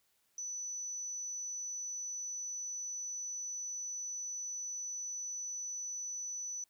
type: tone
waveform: sine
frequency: 5970 Hz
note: F#8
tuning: 15 cents sharp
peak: -38 dBFS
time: 0.38-6.64 s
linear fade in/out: 2 ms
effects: white hiss -75 dBFS RMS until 6.69 s